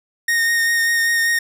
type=tone with vibrato; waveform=45% pulse; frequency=1849 Hz; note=A#6; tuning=15 cents flat; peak=-15 dBFS; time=0.28-1.39 s; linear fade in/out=5 ms; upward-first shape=sine; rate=5.1 Hz; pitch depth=15 cents each way; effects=none